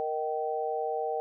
sine chord, Eb major, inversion second, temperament equal with one note detuned, 466.2 / 622.3 / 772.3 Hz, Bb4 / Eb5 / G5, 0 / 0 / -26 cents, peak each -32 / -35 / -32 dBFS, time 0-1.2 s, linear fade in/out 0 ms, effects none

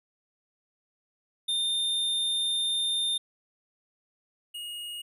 square tone pair in turn, 3621 / 2871 Hz, A7 / F7, +49 / +47 cents, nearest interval major third, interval 402 cents, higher first, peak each -26 / -36 dBFS, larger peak first, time 1.48-3.18 / 4.54-5.02 s, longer first, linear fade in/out 10 ms, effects resampled to 32000 Hz

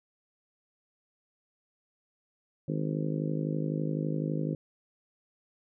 harmonic tone, 51.91 Hz, G#1, in tune, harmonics 3 / 4 / 5 / 6 / 7 / 8 / 9 / 10, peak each -31 / -38 / -36 / -37 / -43 / -42 / -43 / -42 dBFS, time 2.68-4.55 s, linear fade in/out 5 ms, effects none

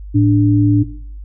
sine tone pair together, 110 / 293.7 Hz, A2 / D4, 0 / 0 cents, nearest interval octave + perfect fourth, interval 1700 cents, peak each -11 dBFS, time 0.14-0.84 s, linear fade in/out 20 ms, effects noise-tail reverb RT60 0.6 s tail -17 dB re dry + added 50 Hz sine -28 dBFS peak until 1.24 s

